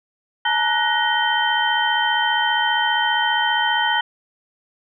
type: tone cluster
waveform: sine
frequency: 857 / 932 / 1479 / 1880 / 3098 Hz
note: A5 / A#5 / F#6 / A#6 / G7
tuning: -46 / -1 / -1 / +14 / -21 cents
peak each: -23 dBFS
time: 0.45-4.01 s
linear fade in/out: 5 ms
effects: none